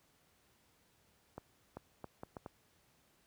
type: accelerating click train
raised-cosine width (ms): 1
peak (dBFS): -30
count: 6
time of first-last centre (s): 1.38-2.462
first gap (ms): 390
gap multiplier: 0.7
effects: pink hiss -71 dBFS RMS until 3.26 s + high-pass 60 Hz 12 dB/octave